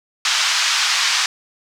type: band-pass noise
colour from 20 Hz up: white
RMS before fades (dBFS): -18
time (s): 0.25-1.26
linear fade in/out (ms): 2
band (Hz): 980 to 5900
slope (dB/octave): 24
effects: none